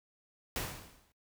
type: noise with exponential decay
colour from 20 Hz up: pink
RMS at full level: -33 dBFS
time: 0.56-1.12 s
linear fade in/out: 1 ms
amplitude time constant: 120 ms
effects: noise-tail reverb RT60 0.1 s tail -20 dB re dry